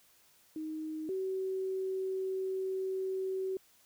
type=tone pair in turn; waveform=sine; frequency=312.8 / 379.4 Hz; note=D#4 / F#4; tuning=+9 / +43 cents; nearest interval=minor third; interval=334 cents; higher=second; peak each=-36 / -32 dBFS; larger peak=second; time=0.56-1.09 / 1.09-3.57 s; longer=second; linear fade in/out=2 ms; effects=white hiss -65 dBFS RMS until 3.85 s